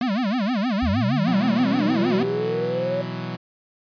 square tone with vibrato, 223.2 Hz, A3, 25 cents sharp, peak -21 dBFS, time 0.01-2.23 s, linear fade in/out 2 ms, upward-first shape sine, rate 6.4 Hz, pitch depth 270 cents each way
sine linear sweep, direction up, 69.3 to 566 Hz, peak -22 dBFS, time 0.82-3.02 s, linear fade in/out 10 ms
sawtooth chord, B suspended fourth, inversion none, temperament equal, 123.47 / 164.81 / 185 Hz, B2 / E3 / F#3, 0 / 0 / 0 cents, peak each -28 dBFS, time 1.26-3.37 s, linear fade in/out 20 ms
effects resampled to 11025 Hz

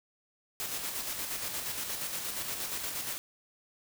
white noise with tremolo, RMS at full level -35 dBFS, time 0.6-3.18 s, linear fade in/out 0 ms, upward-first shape square, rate 8.5 Hz, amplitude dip 35%, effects none

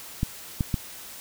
clicks, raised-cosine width 5 ms, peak -11 dBFS, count 3, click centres 0.231 / 0.608 / 0.742 s, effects white hiss -42 dBFS RMS until 1.2 s

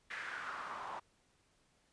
pink noise with band-pass filter sweep, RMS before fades -44 dBFS, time 0.1-1 s, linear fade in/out 10 ms, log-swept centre 1900 to 890 Hz, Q 4, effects pink hiss -73 dBFS RMS until 1.92 s + resampled to 22050 Hz

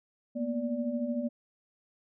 sine tone cluster, 229.1 / 242.3 / 583 Hz, A#3 / B3 / D5, -30 / -33 / -13 cents, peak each -36 / -31 / -36 dBFS, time 0.35-1.29 s, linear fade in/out 20 ms, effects none

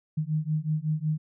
sine beating tone pair, 152 / 157.4 Hz, D#3 / D#3, -40 / +20 cents, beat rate 5.4 Hz, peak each -28 dBFS, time 0.17-1.18 s, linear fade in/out 10 ms, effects none

